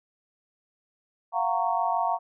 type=chord; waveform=sine; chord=Gb major seventh; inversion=third; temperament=just; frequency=693.7 / 740 / 925 / 1110 Hz; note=F5 / Gb5 / Bb5 / Db6; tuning=-12 / 0 / -14 / +2 cents; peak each=-28 / -29 / -27 / -31 dBFS; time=1.32-2.19 s; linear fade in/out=50 ms; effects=none